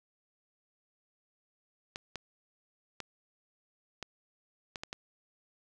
clicks, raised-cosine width 0.2 ms, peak -21 dBFS, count 7, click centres 1.959 / 2.157 / 3.003 / 4.027 / 4.758 / 4.835 / 4.929 s, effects none

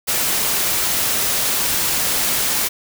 white noise, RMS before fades -19 dBFS, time 0.07-2.69 s, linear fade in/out 20 ms, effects none

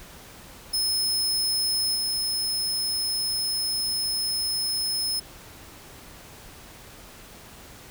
sawtooth tone with level steps, 5190 Hz, E8, 28 cents flat, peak -20 / -22 dBFS, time 0.73-5.2 s, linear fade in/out 10 ms, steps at 1.94 s, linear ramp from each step 20 ms, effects pink hiss -46 dBFS RMS until 7.9 s

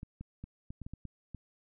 clicks, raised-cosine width 5 ms, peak -30 dBFS, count 9, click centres 0.031 / 0.21 / 0.44 / 0.705 / 0.817 / 0.865 / 0.936 / 1.053 / 1.347 s, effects none

